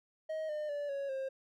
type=tone with pitch steps; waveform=triangle; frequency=630 / 604.3 / 579.7 / 556.1 / 533.4 Hz; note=D#5 / D5 / D5 / C#5 / C5; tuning=+21 / +49 / -23 / +5 / +33 cents; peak=-33 dBFS; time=0.29-1.29 s; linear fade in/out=10 ms; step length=200 ms; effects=none